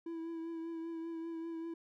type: tone with vibrato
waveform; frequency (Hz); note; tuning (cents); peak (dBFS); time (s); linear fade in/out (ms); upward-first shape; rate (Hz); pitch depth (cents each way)
triangle; 330.1; E4; +2; -37; 0.06-1.74; 5; triangle; 5.1; 29
effects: none